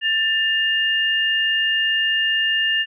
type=tone pair together; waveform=sine; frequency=1777.7 / 2822 Hz; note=A6 / F7; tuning=+17 / +17 cents; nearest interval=minor sixth; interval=800 cents; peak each=-20 / -19 dBFS; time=0.01-2.86 s; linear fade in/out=50 ms; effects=none